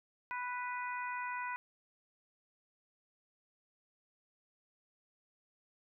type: harmonic tone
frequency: 493.9 Hz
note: B4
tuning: in tune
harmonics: 2 / 3 / 4 / 5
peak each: -39 / -43 / -45 / -47 dBFS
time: 0.31-1.56 s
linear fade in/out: 0 ms
effects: none